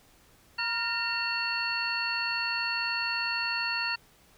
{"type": "tone cluster", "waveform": "sine", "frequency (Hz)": [947, 1398, 1831, 2728, 4412], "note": ["A#5", "F6", "A#6", "F7", "C#8"], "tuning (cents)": [27, 1, -32, -41, -9], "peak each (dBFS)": [-37, -35, -35, -32, -33], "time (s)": [0.58, 3.96], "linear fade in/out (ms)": 10, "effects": ["pink hiss -60 dBFS RMS until 4.37 s"]}